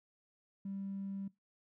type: tone with tanh clipping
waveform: triangle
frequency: 196 Hz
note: G3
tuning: in tune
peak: -38 dBFS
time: 0.65-1.28 s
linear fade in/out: 5 ms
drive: 1 dB
effects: noise-tail reverb RT60 0.2 s tail -21 dB re dry